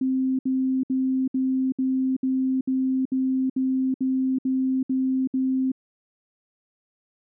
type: tone bursts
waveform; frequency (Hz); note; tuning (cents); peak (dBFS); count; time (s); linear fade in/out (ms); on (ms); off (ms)
sine; 261.6; C4; 0; -20; 13; 0.01-5.718; 5; 380; 64
effects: none